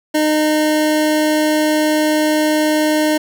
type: tone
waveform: 25% pulse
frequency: 306.5 Hz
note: D#4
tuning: 26 cents flat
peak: -9 dBFS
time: 0.14-3.18 s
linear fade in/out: 10 ms
effects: none